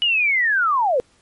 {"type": "linear sweep", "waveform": "sine", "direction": "down", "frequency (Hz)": [2950, 466.2], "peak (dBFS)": -15, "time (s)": [0.02, 1], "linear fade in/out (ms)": 0, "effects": ["pink hiss -58 dBFS RMS until 1.21 s", "MP3 48 kbps"]}